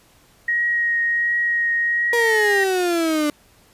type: tone with vibrato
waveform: sine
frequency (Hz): 1884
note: A#6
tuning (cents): +18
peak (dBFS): -17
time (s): 0.48-2.64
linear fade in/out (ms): 5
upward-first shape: triangle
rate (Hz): 1.4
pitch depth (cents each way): 15
type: exponential sweep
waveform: 35% pulse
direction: down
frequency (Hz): 478.4 to 293.7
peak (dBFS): -16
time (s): 2.13-3.3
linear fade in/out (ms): 2
effects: pink hiss -54 dBFS RMS until 3.73 s + resampled to 32000 Hz